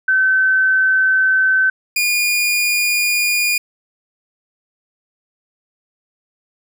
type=tone pair in turn; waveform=sine / sawtooth; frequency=1532 / 2432 Hz; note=G6 / D#7; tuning=-40 / -40 cents; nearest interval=minor sixth; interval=800 cents; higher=second; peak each=-11 dBFS; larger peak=neither; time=0.08-1.7 / 1.96-3.58 s; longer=neither; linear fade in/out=5 ms; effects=none